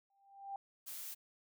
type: tone with exponential growth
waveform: sine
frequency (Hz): 791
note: G5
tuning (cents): +15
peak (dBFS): -38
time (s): 0.1-0.56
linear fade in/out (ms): 2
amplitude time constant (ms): 100
type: noise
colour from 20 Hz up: blue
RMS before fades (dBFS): -46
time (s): 0.86-1.15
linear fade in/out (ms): 20
effects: none